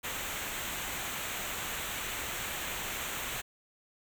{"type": "noise with comb filter", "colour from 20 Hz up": "pink", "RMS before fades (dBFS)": -37, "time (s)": [0.03, 3.42], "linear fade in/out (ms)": 20, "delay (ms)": 0.2, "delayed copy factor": -0.65, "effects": []}